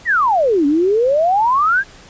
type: exponential two-way sweep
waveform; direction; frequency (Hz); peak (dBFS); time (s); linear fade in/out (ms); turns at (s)
sine; down then up; 2021 to 277.2 to 1664; -11; 0.05-1.84; 50; 0.66
effects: pink hiss -42 dBFS RMS until 2.09 s + resampled to 16000 Hz